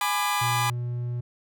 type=chord; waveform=sawtooth; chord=G# diminished; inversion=none; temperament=just; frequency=830.6 / 996.7 / 1196.1 Hz; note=G#5 / B5 / D6; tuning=0 / +16 / +31 cents; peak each=-24 dBFS; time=0.01-0.7 s; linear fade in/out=2 ms
type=tone with pitch glide; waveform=triangle; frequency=120.3 to 121.28 Hz; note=B2 to B2; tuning=-45 to -31 cents; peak=-25 dBFS; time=0.41-1.21 s; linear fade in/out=10 ms; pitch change=+14 cents; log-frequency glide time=0.59-0.75 s
effects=none